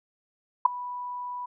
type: tone with ADSR envelope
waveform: sine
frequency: 985 Hz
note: B5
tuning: 5 cents flat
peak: -10 dBFS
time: 0.65-1.46 s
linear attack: 7 ms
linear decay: 7 ms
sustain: -22 dB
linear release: 8 ms
effects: none